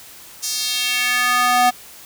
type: tone with high-pass filter sweep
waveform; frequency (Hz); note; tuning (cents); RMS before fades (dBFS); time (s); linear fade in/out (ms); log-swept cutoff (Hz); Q
square; 246.9; B3; 0; -18; 0.42-1.71; 20; 6100 to 690; 2
effects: white hiss -41 dBFS RMS until 2.05 s